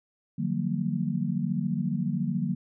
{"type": "tone cluster", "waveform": "sine", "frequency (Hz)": [149.6, 176.9, 191, 232.2], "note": ["D3", "F3", "G3", "A#3"], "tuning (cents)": [32, 23, -45, -7], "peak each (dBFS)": -31, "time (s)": [0.38, 2.55], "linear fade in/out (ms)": 10, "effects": []}